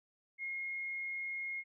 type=tone; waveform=sine; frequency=2149 Hz; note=C7; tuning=46 cents sharp; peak=-37 dBFS; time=0.38-1.64 s; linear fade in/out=50 ms; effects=none